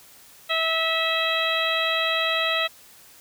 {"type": "harmonic tone", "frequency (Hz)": 650, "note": "E5", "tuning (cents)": -24, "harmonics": [1, 2, 3, 4, 5, 6], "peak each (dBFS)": [-28, -28, -28, -28, -28, -28], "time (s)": [0.49, 2.68], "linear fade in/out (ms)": 20, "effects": ["white hiss -50 dBFS RMS until 3.2 s"]}